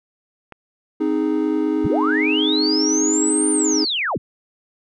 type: click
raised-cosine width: 0.5 ms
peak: -22 dBFS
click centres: 0.523 s
type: chord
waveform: triangle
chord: Ab major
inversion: first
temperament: equal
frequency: 261.6 / 311.1 / 415.3 Hz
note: C4 / Eb4 / Ab4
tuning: 0 / 0 / 0 cents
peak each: -22 / -17 / -22 dBFS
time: 1-3.85 s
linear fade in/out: 10 ms
type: linear two-way sweep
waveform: sine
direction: up then down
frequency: 30.69 to 9200 to 30.69 Hz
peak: -19 dBFS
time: 1.84-4.18 s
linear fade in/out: 10 ms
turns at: 3.51 s
effects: none